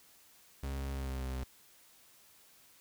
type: tone with pitch glide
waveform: 40% pulse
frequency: 68 to 64.97 Hz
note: C#2 to C2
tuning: -33 to -12 cents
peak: -35 dBFS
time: 0.63-1.44 s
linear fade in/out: 5 ms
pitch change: -79 cents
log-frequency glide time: 0.92-1.24 s
effects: white hiss -62 dBFS RMS until 2.8 s